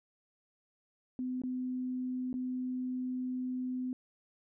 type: tone with dropouts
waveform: sine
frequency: 253.8 Hz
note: B3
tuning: 47 cents sharp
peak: -33 dBFS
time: 1.19-3.93 s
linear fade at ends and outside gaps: 1 ms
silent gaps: 1.418-1.436 / 2.329-2.34 s
effects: none